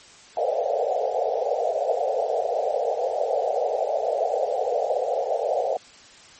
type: band-pass noise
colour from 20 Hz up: pink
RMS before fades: -24 dBFS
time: 0.37-5.77 s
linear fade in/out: 2 ms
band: 450 to 780 Hz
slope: 96 dB/octave
effects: white hiss -48 dBFS RMS until 6.39 s + MP3 32 kbps